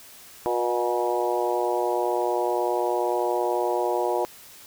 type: harmonic tone with a mistuned harmonic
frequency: 120.3 Hz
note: B2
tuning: 45 cents flat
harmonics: 3 / 4 / 5 / 6 / 7 / 8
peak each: -27 / -28 / -29 / -30 / -30 / -31 dBFS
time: 0.46-4.25 s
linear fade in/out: 0 ms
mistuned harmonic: 5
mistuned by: +27 cents
effects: white hiss -47 dBFS RMS until 4.66 s